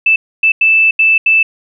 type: tone bursts at uneven times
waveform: sine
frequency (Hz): 2639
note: E7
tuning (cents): +1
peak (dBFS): -6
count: 5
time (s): 0.06-0.16 / 0.43-0.52 / 0.61-0.91 / 0.99-1.18 / 1.26-1.43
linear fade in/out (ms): 5
effects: none